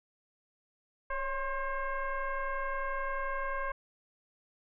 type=tone with frequency modulation; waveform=sine; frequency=523.3 Hz; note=C5; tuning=in tune; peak=-31 dBFS; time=1.1-3.72 s; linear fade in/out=5 ms; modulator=539 Hz; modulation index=2.3; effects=none